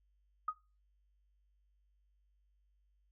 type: tone with exponential decay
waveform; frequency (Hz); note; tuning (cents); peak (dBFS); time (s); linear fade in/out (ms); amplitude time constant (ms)
sine; 1251; D#6; +9; -29; 0.48-0.56; 5; 17
effects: noise-tail reverb RT60 0.3 s tail -20 dB re dry + added 50 Hz sine -70 dBFS peak until 3.11 s